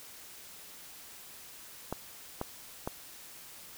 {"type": "clicks", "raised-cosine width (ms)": 1, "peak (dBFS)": -19, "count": 3, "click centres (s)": [1.926, 2.414, 2.875], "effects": ["white hiss -50 dBFS RMS until 3.77 s"]}